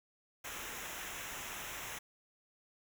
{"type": "noise with comb filter", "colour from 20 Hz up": "pink", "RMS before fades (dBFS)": -44, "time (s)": [0.44, 1.99], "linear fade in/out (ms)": 10, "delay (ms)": 0.22, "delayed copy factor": -0.75, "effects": []}